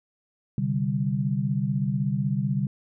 sine chord, C suspended second, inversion none, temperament equal, 130.81 / 146.83 / 196 Hz, C3 / D3 / G3, 0 / 0 / 0 cents, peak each -27 dBFS, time 0.58-2.67 s, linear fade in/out 2 ms, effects none

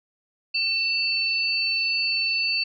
sine tone pair together, 2679 / 4501 Hz, E7 / C#8, +27 / +26 cents, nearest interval major sixth, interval 899 cents, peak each -24 dBFS, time 0.54-2.64 s, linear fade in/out 10 ms, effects none

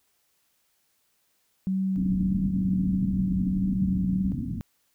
sine tone with vibrato, 188.6 Hz, F#3, 33 cents sharp, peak -23 dBFS, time 1.67-4.32 s, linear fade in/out 0 ms, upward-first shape sine, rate 1.6 Hz, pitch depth 18 cents each way
white low-pass noise, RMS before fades -31 dBFS, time 1.96-4.61 s, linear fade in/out 0 ms, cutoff 290 Hz, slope 96 dB/octave
effects white hiss -70 dBFS RMS until 4.94 s

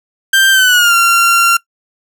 30% pulse tone with pitch glide, 1573 to 1377.3 Hz, G6 to F6, +6 to -24 cents, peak -4 dBFS, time 0.33-1.57 s, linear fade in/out 5 ms, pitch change -230 cents, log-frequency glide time 0.51-0.95 s, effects noise-tail reverb RT60 0.1 s tail -21 dB re dry

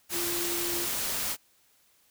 sine tone in noise, 345.4 Hz, F4, 19 cents flat, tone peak -34 dBFS, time 0.11-0.87 s, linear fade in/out 50 ms, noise white, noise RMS -31 dBFS, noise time 0.09-1.37 s, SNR -6 dB, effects white hiss -65 dBFS RMS until 2.1 s

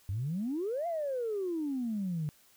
sine exponential two-way sweep, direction up then down, 90.6 to 704 to 145.5 Hz, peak -30 dBFS, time 0.09-2.29 s, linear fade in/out 0 ms, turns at 0.87 s, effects tanh soft clip ceiling -26 dBFS + white hiss -63 dBFS RMS until 2.56 s

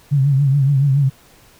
sine tone with vibrato, 138.59 Hz, C#3, in tune, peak -11 dBFS, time 0.11-1.1 s, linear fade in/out 20 ms, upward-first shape triangle, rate 7.1 Hz, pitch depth 100 cents each way, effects pink hiss -49 dBFS RMS until 1.59 s

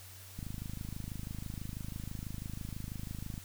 click train, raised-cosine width 5 ms, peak -28 dBFS, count 79, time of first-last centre 0.39-3.379 s, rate 26.1 Hz, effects added 94 Hz sine -52 dBFS peak until 3.44 s + white hiss -53 dBFS RMS until 3.44 s

